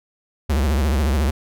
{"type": "tone with vibrato", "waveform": "square", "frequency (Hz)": 71.1, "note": "C#2", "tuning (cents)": 45, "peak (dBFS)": -17, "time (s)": [0.49, 1.31], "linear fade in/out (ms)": 10, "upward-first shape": "triangle", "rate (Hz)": 14, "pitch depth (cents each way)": 230, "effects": []}